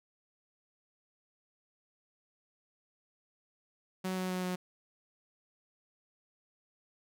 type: tone with pitch steps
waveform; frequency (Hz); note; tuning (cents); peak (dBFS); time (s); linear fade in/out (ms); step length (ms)
sawtooth; 186.4 / 184.9 / 183.41 / 181.93; F#3 / F#3 / F#3 / F#3; +13 / -1 / -15 / -29; -29; 4.04-4.56; 10; 130
effects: none